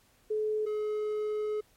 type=tone pair in turn; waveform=sine / triangle; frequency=429 / 424.8 Hz; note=A4 / G#4; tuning=-44 / +39 cents; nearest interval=unison; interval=17 cents; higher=first; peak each=-27 dBFS; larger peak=neither; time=0.3-0.66 / 0.66-1.61 s; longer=second; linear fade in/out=10 ms; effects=pink hiss -65 dBFS RMS until 1.76 s + MP3 64 kbps